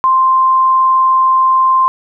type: tone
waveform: sine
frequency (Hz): 1046.5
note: C6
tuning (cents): 0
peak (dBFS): -7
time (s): 0.04-1.88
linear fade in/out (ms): 0
effects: none